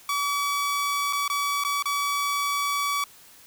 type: tone with dropouts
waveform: sawtooth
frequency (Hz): 1142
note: D6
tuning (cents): -49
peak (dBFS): -20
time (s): 0.09-3.04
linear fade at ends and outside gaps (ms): 2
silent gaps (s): 1.127-1.131 / 1.279-1.299 / 1.638-1.648 / 1.825-1.856
effects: white hiss -51 dBFS RMS until 3.46 s